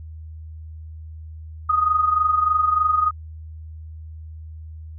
sine tone with amplitude modulation, 1244.5 Hz, D#6, in tune, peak -13 dBFS, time 1.69-3.11 s, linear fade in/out 10 ms, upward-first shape sine, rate 23.3 Hz, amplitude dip 65%, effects added 79 Hz sine -34 dBFS peak until 4.98 s

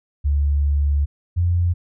sine tone pair in turn, 71.8 / 87.27 Hz, D2 / F2, -39 / -1 cents, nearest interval minor third, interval 338 cents, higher second, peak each -15 dBFS, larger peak neither, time 0.24-1.06 / 1.36-1.74 s, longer first, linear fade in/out 20 ms, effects none

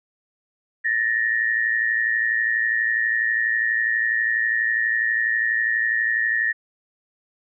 sine tone pair together, 1760 / 1872.2 Hz, A6 / A#6, 0 / +7 cents, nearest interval minor second, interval 107 cents, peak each -22 / -21 dBFS, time 0.84-6.53 s, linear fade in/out 20 ms, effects none

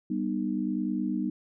sine chord, G augmented, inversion none, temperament just, 196 / 245 / 306.2 Hz, G3 / B3 / D#4, 0 / -14 / -28 cents, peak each -31 dBFS, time 0.1-1.3 s, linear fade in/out 5 ms, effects none

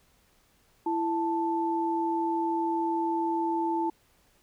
sine tone pair together, 333.4 / 880 Hz, E4 / A5, +20 / 0 cents, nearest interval octave + perfect fourth, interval 1680 cents, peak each -28 dBFS, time 0.86-3.9 s, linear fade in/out 5 ms, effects pink hiss -65 dBFS RMS until 4.42 s

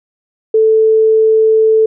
sine tone, 440 Hz, A4, in tune, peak -6 dBFS, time 0.54-1.86 s, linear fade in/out 5 ms, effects none

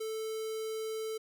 square tone with notch filter, 440 Hz, A4, in tune, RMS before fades -37 dBFS, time 0-1.18 s, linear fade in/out 10 ms, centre 1700 Hz, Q 1, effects none

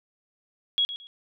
sine tone with echo, 3322 Hz, G#7, in tune, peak -20 dBFS, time 0.78-0.85 s, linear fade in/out 0 ms, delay 110 ms, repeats 2, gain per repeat -12 dB, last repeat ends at 1.07 s, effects none

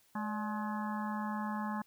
harmonic tone with a mistuned harmonic, 212.1 Hz, G#3, 37 cents sharp, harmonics 1 / 3 / 4 / 5 / 6 / 7 / 8, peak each -36 / -50 / -41 / -42 / -49 / -53 / -47 dBFS, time 0.15-1.82 s, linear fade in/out 5 ms, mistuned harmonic 3, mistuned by -140 cents, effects white hiss -68 dBFS RMS until 1.86 s

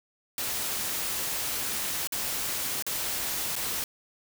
white noise with dropouts, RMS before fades -31 dBFS, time 0.38-3.84 s, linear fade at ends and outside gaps 1 ms, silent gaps 2.073-2.122 / 2.824-2.865 / 3.555-3.563 s, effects none

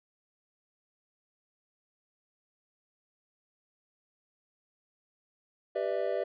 triangle chord, E minor seventh, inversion first, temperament equal with one note detuned, 392 / 493.9 / 595.5 / 659.3 Hz, G4 / B4 / D5 / E5, 0 / 0 / +24 / 0 cents, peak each -33 / -33 / -31 / -33 dBFS, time 5.75-6.24 s, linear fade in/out 10 ms, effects resampled to 11025 Hz

